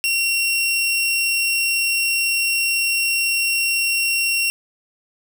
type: tone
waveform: sawtooth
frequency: 2738 Hz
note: F7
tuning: 35 cents flat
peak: -14 dBFS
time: 0.04-4.5 s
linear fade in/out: 0 ms
effects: none